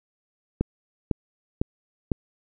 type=click train; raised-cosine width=3 ms; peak=-9 dBFS; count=4; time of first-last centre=0.61-2.118 s; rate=1.99 Hz; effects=none